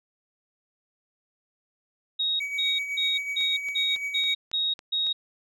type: tone bursts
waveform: sine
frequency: 3766 Hz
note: A#7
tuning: 17 cents sharp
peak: -23 dBFS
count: 8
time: 2.19-5.13 s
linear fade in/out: 10 ms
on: 210 ms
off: 180 ms
type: tone with tremolo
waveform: triangle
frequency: 2266 Hz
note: C#7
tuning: 37 cents sharp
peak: -25 dBFS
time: 2.4-4.34 s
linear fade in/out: 5 ms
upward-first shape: sine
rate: 8 Hz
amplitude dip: 50%
type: click train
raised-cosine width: 0.2 ms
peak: -27 dBFS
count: 7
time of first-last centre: 3.41-5.067 s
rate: 3.62 Hz
effects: none